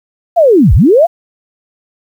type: linear two-way sweep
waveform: sine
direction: down then up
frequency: 721 to 39.68 to 721 Hz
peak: -3 dBFS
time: 0.36-1.07 s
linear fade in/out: 20 ms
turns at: 0.74 s
effects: 7-bit